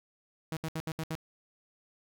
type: tone bursts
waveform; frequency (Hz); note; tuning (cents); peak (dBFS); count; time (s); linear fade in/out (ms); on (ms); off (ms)
sawtooth; 160; D#3; +49; -29; 6; 0.52-1.152; 0; 47; 70
effects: none